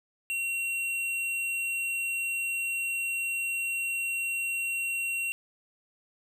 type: tone with hard clipping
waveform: sine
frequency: 2739 Hz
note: F7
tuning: 34 cents flat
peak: -30 dBFS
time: 0.3-5.32 s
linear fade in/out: 0 ms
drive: 10 dB
effects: none